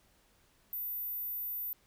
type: tone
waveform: sine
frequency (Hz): 14140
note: A9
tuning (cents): +7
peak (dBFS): -35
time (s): 0.73-1.73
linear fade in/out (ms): 0
effects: pink hiss -68 dBFS RMS until 1.86 s